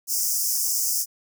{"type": "high-pass noise", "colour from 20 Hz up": "pink", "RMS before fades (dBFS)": -24, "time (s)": [0.07, 1.06], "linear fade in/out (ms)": 50, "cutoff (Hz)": 5100, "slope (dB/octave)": 96, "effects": []}